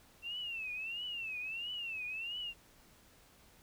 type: tone with vibrato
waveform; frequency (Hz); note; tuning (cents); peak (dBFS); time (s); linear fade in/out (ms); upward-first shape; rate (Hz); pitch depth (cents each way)
sine; 2700; E7; +41; -38; 0.22-2.54; 50; triangle; 1.5; 180
effects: pink hiss -63 dBFS RMS until 3.62 s